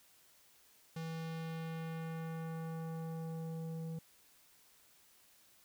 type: tone with low-pass filter sweep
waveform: square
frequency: 162.8 Hz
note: E3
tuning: 21 cents flat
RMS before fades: -42 dBFS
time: 0.96-3.99 s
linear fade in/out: 5 ms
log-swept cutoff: 6200 to 410 Hz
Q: 0.93
effects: white hiss -66 dBFS RMS until 5.64 s